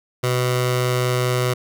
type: tone with notch filter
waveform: 15% pulse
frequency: 125.1 Hz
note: B2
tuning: 23 cents sharp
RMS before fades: -20 dBFS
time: 0.23-1.54 s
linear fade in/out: 10 ms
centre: 260 Hz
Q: 1.7
effects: none